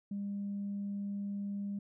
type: tone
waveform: sine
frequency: 201.1 Hz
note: G3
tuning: 44 cents sharp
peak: -34 dBFS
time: 0.11-1.79 s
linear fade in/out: 5 ms
effects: tanh soft clip ceiling -31 dBFS